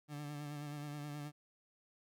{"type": "tone with vibrato", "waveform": "30% pulse", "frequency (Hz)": 146.83, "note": "D3", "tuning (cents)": 0, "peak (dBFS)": -40, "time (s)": [0.08, 1.32], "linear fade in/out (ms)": 50, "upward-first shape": "sine", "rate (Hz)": 9.4, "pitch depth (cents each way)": 32, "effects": []}